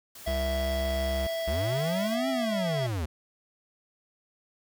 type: noise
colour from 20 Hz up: white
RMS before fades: -46 dBFS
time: 0.15-2.15 s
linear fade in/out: 5 ms
type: harmonic tone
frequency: 660 Hz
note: E5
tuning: 2 cents sharp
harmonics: 1 / 3 / 5 / 7 / 8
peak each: -29 / -41 / -41 / -48 / -49 dBFS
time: 0.26-2.87 s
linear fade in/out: 10 ms
type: tone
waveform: square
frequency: 66.8 Hz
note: C2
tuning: 36 cents sharp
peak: -30 dBFS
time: 0.27-1.27 s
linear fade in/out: 5 ms
type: linear two-way sweep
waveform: square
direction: up then down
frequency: 61.74 to 270 to 71.4 Hz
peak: -29 dBFS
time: 1.47-3.06 s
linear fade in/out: 10 ms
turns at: 2.29 s
effects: none